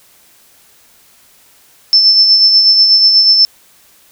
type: tone with tremolo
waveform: sine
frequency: 5300 Hz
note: E8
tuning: 9 cents sharp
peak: -3 dBFS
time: 1.93-3.45 s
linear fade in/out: 0 ms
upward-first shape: sine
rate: 8.2 Hz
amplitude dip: 40%
effects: white hiss -47 dBFS RMS until 4.11 s